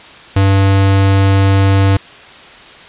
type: tone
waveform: square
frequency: 97.6 Hz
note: G2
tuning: 7 cents flat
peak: -8 dBFS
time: 0.36-1.97 s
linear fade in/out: 5 ms
effects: white hiss -36 dBFS RMS until 2.88 s + resampled to 8000 Hz